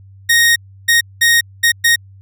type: tone bursts at uneven times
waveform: sawtooth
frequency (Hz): 1864.7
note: A#6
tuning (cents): 0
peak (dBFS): -5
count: 5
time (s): 0.29-0.56 / 0.88-1.01 / 1.21-1.41 / 1.63-1.72 / 1.84-1.96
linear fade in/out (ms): 10
effects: added 97 Hz sine -38 dBFS peak until 2.21 s